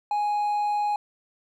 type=tone with hard clipping; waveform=triangle; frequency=830.6 Hz; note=G#5; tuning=in tune; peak=-23 dBFS; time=0.11-0.96 s; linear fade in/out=2 ms; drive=5 dB; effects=none